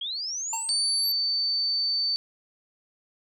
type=linear sweep; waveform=sine; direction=up; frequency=3172 to 11840 Hz; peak=-29 dBFS; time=0.01-1.12 s; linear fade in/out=5 ms
type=tone with exponential decay; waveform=square; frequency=909 Hz; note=A#5; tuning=44 cents flat; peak=-28 dBFS; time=0.53-0.8 s; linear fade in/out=2 ms; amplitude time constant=57 ms
type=tone; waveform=sine; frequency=4550 Hz; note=C#8; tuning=44 cents sharp; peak=-23 dBFS; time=0.69-2.16 s; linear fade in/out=0 ms
effects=none

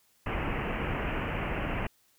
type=low-pass noise; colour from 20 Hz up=pink; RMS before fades=-32 dBFS; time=0.26-1.87 s; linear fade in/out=5 ms; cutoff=2900 Hz; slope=96 dB/octave; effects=white hiss -67 dBFS RMS until 2.18 s

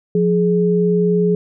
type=tone pair together; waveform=sine; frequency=176.59 / 420 Hz; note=F3 / G#4; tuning=+19 / +19 cents; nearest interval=octave + minor third; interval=1500 cents; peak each=-15 dBFS; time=0.15-1.35 s; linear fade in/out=2 ms; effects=none

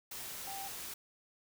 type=tone in noise; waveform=sine; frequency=784 Hz; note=G5; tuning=in tune; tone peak=-43 dBFS; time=0.47-0.68 s; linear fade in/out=5 ms; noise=white; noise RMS=-44 dBFS; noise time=0.11-0.94 s; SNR=-2 dB; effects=none

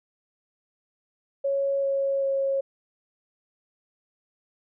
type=tone with pitch steps; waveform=sine; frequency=553 / 549.2 / 545.4 Hz; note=C#5 / C#5 / C#5; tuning=-4 / -16 / -28 cents; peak=-22 dBFS; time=1.44-2.61 s; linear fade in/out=10 ms; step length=390 ms; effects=none

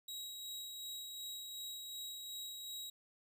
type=tone with tremolo; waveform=sawtooth; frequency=3833 Hz; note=A#7; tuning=47 cents sharp; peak=-40 dBFS; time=0.08-2.9 s; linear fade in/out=5 ms; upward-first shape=sine; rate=2.7 Hz; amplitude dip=30%; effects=none

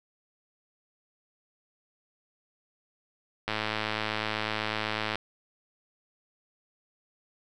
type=click train; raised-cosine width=0.3 ms; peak=-13 dBFS; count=182; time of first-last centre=3.48-5.156 s; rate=108 Hz; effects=none

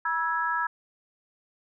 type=chord; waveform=sine; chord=E major; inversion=second; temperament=equal with one note detuned; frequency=968.6 / 1318.5 / 1661.2 Hz; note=B5 / E6 / G#6; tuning=-34 / 0 / 0 cents; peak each=-29 dBFS; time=0.05-0.67 s; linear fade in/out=5 ms; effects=none

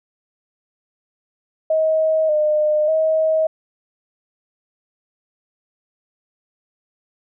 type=tone with pitch steps; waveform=sine; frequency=633 / 607 / 634 Hz; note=D#5 / D#5 / D#5; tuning=+30 / -43 / +32 cents; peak=-14 dBFS; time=1.7-3.47 s; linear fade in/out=5 ms; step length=590 ms; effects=none

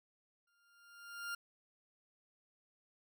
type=tone with exponential growth; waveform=40% pulse; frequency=1401 Hz; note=F6; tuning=5 cents sharp; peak=-37 dBFS; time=0.47-1.35 s; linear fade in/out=5 ms; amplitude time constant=190 ms; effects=none

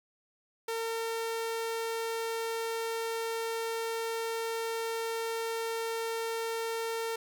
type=tone; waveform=sawtooth; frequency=454.9 Hz; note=A#4; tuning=42 cents flat; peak=-28 dBFS; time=0.68-7.16 s; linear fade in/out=5 ms; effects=none

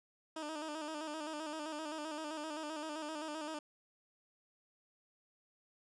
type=tone with vibrato; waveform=15% pulse; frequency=307.7 Hz; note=D#4; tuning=19 cents flat; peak=-34 dBFS; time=0.36-3.59 s; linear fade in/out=5 ms; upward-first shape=square; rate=7.7 Hz; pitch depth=55 cents each way; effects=resampled to 22050 Hz

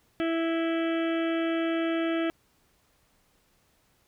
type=harmonic tone with a mistuned harmonic; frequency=329.6 Hz; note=E4; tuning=in tune; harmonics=1 / 2 / 4 / 5 / 6 / 7 / 8 / 9 / 10; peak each=-26 / -32 / -38 / -40 / -42 / -43 / -44 / -45 / -46 dBFS; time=0.2-2.3 s; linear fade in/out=0 ms; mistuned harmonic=9; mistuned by=+37 cents; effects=pink hiss -67 dBFS RMS until 4.07 s

